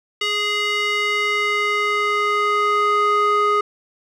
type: tone with band-pass filter sweep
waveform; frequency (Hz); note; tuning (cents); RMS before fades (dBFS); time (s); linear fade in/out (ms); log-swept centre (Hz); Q
square; 415.3; G#4; 0; -19; 0.21-3.61; 5; 2800 to 1100; 2.1
effects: none